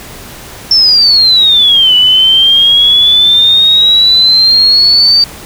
sine exponential two-way sweep, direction down then up, 5410 to 2960 to 4630 Hz, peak -3 dBFS, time 0.71-5.24 s, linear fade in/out 2 ms, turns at 1.95 s, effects pink hiss -29 dBFS RMS until 5.45 s

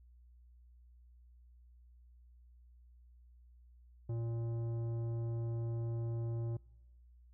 sine tone with tanh clipping, 115.9 Hz, A#2, 10 cents flat, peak -37 dBFS, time 4.09-6.57 s, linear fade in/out 5 ms, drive 12 dB, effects noise-tail reverb RT60 1.0 s tail -24 dB re dry + added 60 Hz sine -58 dBFS peak until 7.33 s

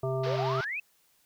harmonic tone, 131.6 Hz, C3, 10 cents sharp, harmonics 1 / 3 / 5 / 7 / 9, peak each -31 / -32 / -33 / -45 / -41 dBFS, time 0.03-0.61 s, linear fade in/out 5 ms
pink band-pass noise, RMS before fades -41 dBFS, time 0.23-0.65 s, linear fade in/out 10 ms, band 740 to 5200 Hz, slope 48 dB/octave
sine exponential sweep, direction up, 453.8 to 2678 Hz, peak -31 dBFS, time 0.26-0.8 s, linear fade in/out 5 ms
effects white hiss -67 dBFS RMS until 1.25 s

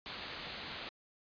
white low-pass noise, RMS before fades -45 dBFS, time 0.06-0.89 s, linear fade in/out 0 ms, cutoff 4600 Hz, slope 96 dB/octave, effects resampled to 11025 Hz

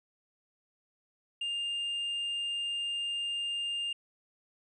sine tone with tanh clipping, 2807 Hz, F7, 8 cents sharp, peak -32 dBFS, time 1.41-3.93 s, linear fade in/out 5 ms, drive 2 dB, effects resampled to 24000 Hz

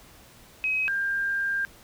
sine tone pair in turn, 2540 / 1596.4 Hz, D#7 / G6, +35 / +31 cents, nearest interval minor sixth, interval 804 cents, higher first, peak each -23 / -24 dBFS, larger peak first, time 0.64-0.88 / 0.88-1.65 s, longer second, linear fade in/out 0 ms, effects pink hiss -52 dBFS RMS until 1.83 s

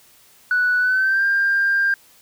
sine tone with pitch glide, 1480 to 1595.4 Hz, F#6 to G6, 0 to +30 cents, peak -14 dBFS, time 0.51-1.94 s, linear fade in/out 2 ms, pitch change +130 cents, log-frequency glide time 0.79-1.25 s, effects tanh soft clip ceiling -11 dBFS + white hiss -52 dBFS RMS until 2.21 s

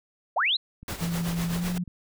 sine linear sweep, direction up, 523.3 to 4186 Hz, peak -21 dBFS, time 0.36-0.57 s, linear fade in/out 10 ms
click train, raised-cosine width 5 ms, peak -31 dBFS, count 12, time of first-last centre 0.83-1.878 s, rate 10.5 Hz
pink noise with tremolo, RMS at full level -32 dBFS, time 0.88-1.78 s, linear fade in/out 2 ms, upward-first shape triangle, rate 7.9 Hz, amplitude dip 70%
sine tone with pitch glide, 170 to 177.42 Hz, F3 to F3, -46 to +28 cents, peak -26 dBFS, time 1.01-1.84 s, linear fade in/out 10 ms, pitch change +74 cents, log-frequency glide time 1.53-1.66 s
effects none

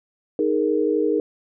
sine chord, D# suspended fourth, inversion none, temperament just, 311.1 / 414.8 / 466.7 Hz, D#4 / G#4 / A#4, 0 / -2 / +2 cents, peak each -22 dBFS, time 0.39-1.2 s, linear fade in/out 2 ms, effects none

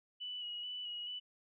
sine tone with vibrato, 2940 Hz, F#7, 12 cents flat, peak -40 dBFS, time 0.2-1.2 s, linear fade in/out 20 ms, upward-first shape square, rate 2.3 Hz, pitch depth 21 cents each way, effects none

